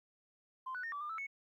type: tone with pitch steps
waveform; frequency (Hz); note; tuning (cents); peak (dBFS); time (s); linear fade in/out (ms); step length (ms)
sine; 1039 / 1484 / 1832 / 1155 / 1202 / 1315 / 2207; C6 / F#6 / A#6 / D6 / D6 / E6 / C#7; -12 / +5 / -31 / -29 / +40 / -5 / -8; -38; 0.66-1.269; 10; 87
effects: tanh soft clip ceiling -34 dBFS + 13-bit